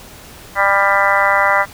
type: harmonic tone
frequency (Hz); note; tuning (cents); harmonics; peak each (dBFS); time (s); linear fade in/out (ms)
198.4; G3; +21; 3 / 4 / 5 / 6 / 7 / 8 / 9 / 10; -19 / -19 / -18 / -19 / -19 / -22 / -23 / -17; 0.55-1.66; 50
effects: pink hiss -38 dBFS RMS until 1.73 s